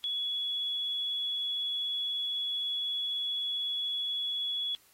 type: tone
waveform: sine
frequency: 3379 Hz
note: G#7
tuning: 29 cents sharp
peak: -30 dBFS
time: 0.04-4.75 s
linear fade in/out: 0 ms
effects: white hiss -63 dBFS RMS until 4.93 s + AAC 48 kbps